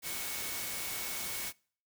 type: tone in noise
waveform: sine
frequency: 2219 Hz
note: C#7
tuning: 1 cent sharp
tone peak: -47 dBFS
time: 0.02-1.53 s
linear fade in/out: 50 ms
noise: white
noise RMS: -38 dBFS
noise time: 0.02-1.53 s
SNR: -12 dB
effects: noise-tail reverb RT60 0.5 s tail -26 dB re dry